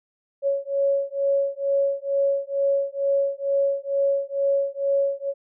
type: beating tone pair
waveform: sine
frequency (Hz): 554.4 / 556.6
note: C#5 / C#5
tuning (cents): 0 / +7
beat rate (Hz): 2.2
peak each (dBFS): -23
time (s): 0.42-5.34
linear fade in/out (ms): 50
effects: none